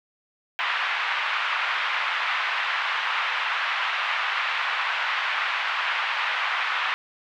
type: band-pass noise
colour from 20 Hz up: pink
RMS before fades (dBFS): -26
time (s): 0.59-6.94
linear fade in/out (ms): 0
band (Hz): 1000 to 3000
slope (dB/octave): 24
effects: none